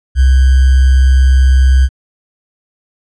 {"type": "tone with sample-and-hold", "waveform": "sine", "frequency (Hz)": 65.41, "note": "C2", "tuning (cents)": 0, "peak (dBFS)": -4, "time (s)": [0.15, 1.89], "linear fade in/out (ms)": 50, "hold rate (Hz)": 1575, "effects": ["resampled to 22050 Hz"]}